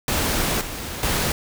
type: noise with level steps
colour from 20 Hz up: pink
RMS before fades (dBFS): -22 / -31 / -22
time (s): 0.08-1.32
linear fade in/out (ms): 2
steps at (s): 0.61 / 1.03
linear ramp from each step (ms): 2
effects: none